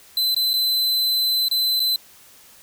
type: tone with dropouts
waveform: 45% pulse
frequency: 4040 Hz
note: B7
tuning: 39 cents sharp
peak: -17 dBFS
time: 0.17-1.96 s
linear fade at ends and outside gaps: 2 ms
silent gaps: 0.346-0.364 / 0.533-0.538 / 1.484-1.512 / 1.796-1.801 s
effects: white hiss -49 dBFS RMS until 2.62 s